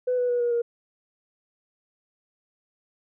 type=tone with pitch steps; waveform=sine; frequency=500 / 492.8 / 485.8 / 478.8 / 471.9 Hz; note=B4 / B4 / B4 / A#4 / A#4; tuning=+21 / -4 / -29 / +46 / +21 cents; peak=-20 dBFS; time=0.07-0.62 s; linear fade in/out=10 ms; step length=110 ms; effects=tanh soft clip ceiling -17 dBFS